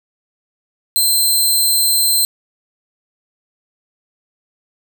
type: tone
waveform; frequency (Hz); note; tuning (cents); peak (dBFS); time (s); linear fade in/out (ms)
10% pulse; 4120; C8; -28; -5; 0.96-2.25; 0
effects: none